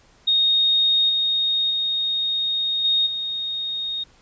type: tone with level steps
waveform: sine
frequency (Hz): 3716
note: A#7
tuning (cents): -6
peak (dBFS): -15 / -18 / -20 / -16 / -24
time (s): 0.27-4.04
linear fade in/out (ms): 10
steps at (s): 1.09 / 1.7 / 2.84 / 3.06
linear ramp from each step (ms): 10
effects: pink hiss -55 dBFS RMS until 4.21 s + resampled to 16000 Hz